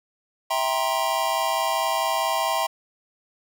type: chord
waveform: square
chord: C dominant seventh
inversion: first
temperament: just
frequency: 654.1 / 784.9 / 941.9 / 1046.5 Hz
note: E5 / G5 / Bb5 / C6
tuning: -14 / +2 / +18 / 0 cents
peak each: -28 dBFS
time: 0.5-2.67 s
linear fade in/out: 10 ms
effects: none